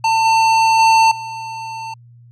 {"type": "tone with level steps", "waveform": "square", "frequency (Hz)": 896, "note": "A5", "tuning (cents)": 31, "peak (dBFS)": [-13, -11, -9, -26], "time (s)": [0.04, 1.94], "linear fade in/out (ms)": 5, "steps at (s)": [0.25, 0.79, 1.11], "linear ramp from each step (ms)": 5, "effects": ["added 119 Hz sine -41 dBFS peak until 2.31 s", "low-pass 6000 Hz 12 dB/octave"]}